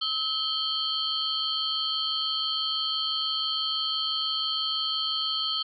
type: tone cluster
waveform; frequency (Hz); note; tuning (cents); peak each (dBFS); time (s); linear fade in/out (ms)
sine; 1287 / 3109 / 3255 / 4245 / 4472; E6 / G7 / G#7 / C8 / C#8; -42 / -15 / -36 / +24 / +14; -35 / -29 / -35 / -33 / -33; 0.01-5.63; 10
effects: none